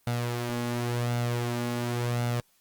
sawtooth tone with flanger, 120.1 Hz, B2, 48 cents flat, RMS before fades -29 dBFS, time 0.07-2.4 s, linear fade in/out 0 ms, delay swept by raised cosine 1.4 to 3.6 ms, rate 0.92 Hz, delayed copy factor +0.5, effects white hiss -66 dBFS RMS until 2.6 s + Opus 24 kbps

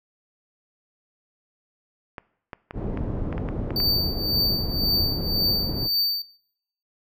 clicks, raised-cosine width 0.5 ms, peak -19 dBFS, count 9, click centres 2.182 / 2.532 / 2.709 / 2.974 / 3.327 / 3.38 / 3.488 / 3.706 / 3.802 s
pink low-pass noise, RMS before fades -28 dBFS, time 2.73-5.89 s, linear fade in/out 50 ms, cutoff 430 Hz, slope 12 dB/octave
square tone with tremolo, 4596 Hz, D8, 38 cents flat, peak -19 dBFS, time 3.76-6.22 s, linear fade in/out 2 ms, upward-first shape triangle, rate 1.9 Hz, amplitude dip 85%
effects noise-tail reverb RT60 0.7 s tail -20 dB re dry

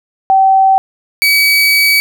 sine / 30% pulse tone pair in turn, 770 / 2276 Hz, G5 / C#7, -31 / +45 cents, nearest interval octave + perfect fifth, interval 1876 cents, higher second, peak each -5 dBFS, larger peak neither, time 0.3-0.78 / 1.22-2 s, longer second, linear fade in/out 0 ms, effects none

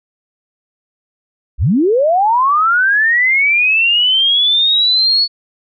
sine linear sweep, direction up, 38.1 to 4435 Hz, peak -9 dBFS, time 1.58-5.28 s, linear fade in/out 50 ms, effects none

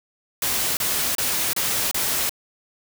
white noise bursts, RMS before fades -23 dBFS, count 5, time 0.42-2.294 s, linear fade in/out 2 ms, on 350 ms, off 31 ms, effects none

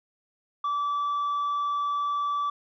sine tone, 1157 Hz, D6, 26 cents flat, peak -22 dBFS, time 0.64-2.5 s, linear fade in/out 5 ms, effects tanh soft clip ceiling -24 dBFS

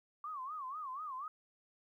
sine tone with vibrato, 1136 Hz, C#6, 42 cents sharp, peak -40 dBFS, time 0.24-1.28 s, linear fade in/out 2 ms, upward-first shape sine, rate 4.1 Hz, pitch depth 190 cents each way, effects 13-bit

